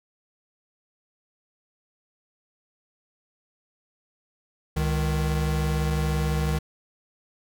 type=tone pair together; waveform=square; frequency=69.03 / 155.1 Hz; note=C#2 / D#3; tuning=-7 / -5 cents; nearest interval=octave + major second; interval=1402 cents; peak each=-26 dBFS; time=4.76-6.59 s; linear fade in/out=10 ms; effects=none